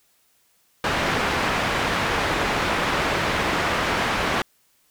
white low-pass noise, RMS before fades -23 dBFS, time 0.84-4.42 s, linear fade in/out 2 ms, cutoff 1900 Hz, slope 12 dB/octave, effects white hiss -63 dBFS RMS until 4.9 s

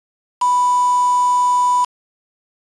sine tone with quantisation, 987.8 Hz, B5, in tune, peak -12 dBFS, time 0.41-1.85 s, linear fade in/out 10 ms, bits 4, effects resampled to 22050 Hz

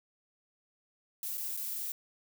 violet noise with dropouts, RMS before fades -37 dBFS, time 1.23-1.92 s, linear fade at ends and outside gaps 1 ms, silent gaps 1.374-1.379 / 1.567-1.573 s, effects none

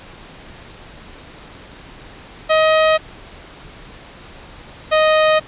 sawtooth tone pair in turn, 630 / 623.1 Hz, D#5 / D#5, +21 / +2 cents, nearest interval unison, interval 19 cents, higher first, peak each -7 dBFS, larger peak neither, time 2.49-2.98 / 4.91-5.4 s, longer neither, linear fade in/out 20 ms, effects pink hiss -39 dBFS RMS until 5.47 s + resampled to 8000 Hz

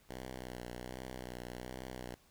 5% pulse tone with vibrato, 62.3 Hz, B1, 16 cents sharp, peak -32 dBFS, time 0.09-2.15 s, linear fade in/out 5 ms, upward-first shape sine, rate 1.3 Hz, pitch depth 46 cents each way, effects pink hiss -67 dBFS RMS until 2.3 s

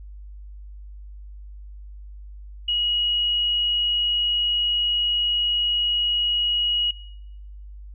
sine tone, 2900 Hz, F#7, 35 cents flat, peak -20 dBFS, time 2.68-6.91 s, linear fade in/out 5 ms, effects noise-tail reverb RT60 1.0 s tail -23 dB re dry + added 50 Hz sine -37 dBFS peak until 7.94 s

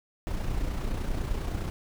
brown noise with amplitude modulation, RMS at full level -28 dBFS, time 0.27-1.7 s, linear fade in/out 0 ms, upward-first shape sine, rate 29.9 Hz, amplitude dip 45%, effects none

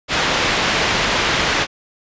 white low-pass noise, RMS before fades -18 dBFS, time 0.08-1.67 s, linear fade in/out 50 ms, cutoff 3100 Hz, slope 12 dB/octave, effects resampled to 16000 Hz

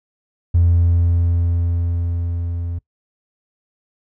triangle tone with level ramp, 85.8 Hz, F2, 30 cents flat, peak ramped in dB -7 to -20 dBFS, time 0.54-2.79 s, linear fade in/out 10 ms, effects noise-tail reverb RT60 0.1 s tail -22 dB re dry + tanh soft clip ceiling -6 dBFS

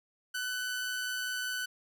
sawtooth tone with amplitude modulation, 1501 Hz, F#6, 24 cents sharp, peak -28 dBFS, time 0.34-1.66 s, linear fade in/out 10 ms, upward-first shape sine, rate 125 Hz, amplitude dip 30%, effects none

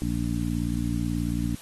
harmonic tone, 58.4 Hz, A#1, 4 cents sharp, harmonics 1 / 2 / 3 / 4 / 5, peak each -31 / -31 / -31 / -31 / -31 dBFS, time 0.02-1.55 s, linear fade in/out 0 ms, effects white hiss -46 dBFS RMS until 1.61 s + AAC 32 kbps

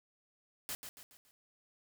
white noise with echo, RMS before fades -40 dBFS, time 0.69-0.75 s, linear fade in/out 0 ms, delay 140 ms, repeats 4, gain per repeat -7 dB, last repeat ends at 1.31 s, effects none

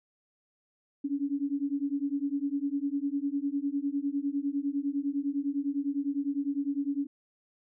sine beating tone pair, 277.2 / 287.1 Hz, C#4 / D4, 0 / -39 cents, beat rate 9.9 Hz, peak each -31 dBFS, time 1.04-7.07 s, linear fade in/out 10 ms, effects none

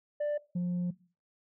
sine tone pair in turn, 590 / 177.24 Hz, D5 / F3, +8 / +26 cents, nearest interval octave + major sixth, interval 2082 cents, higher first, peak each -26 dBFS, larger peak neither, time 0.2-0.38 / 0.55-0.91 s, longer second, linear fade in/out 10 ms, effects noise-tail reverb RT60 0.4 s tail -21 dB re dry + tanh soft clip ceiling -28 dBFS

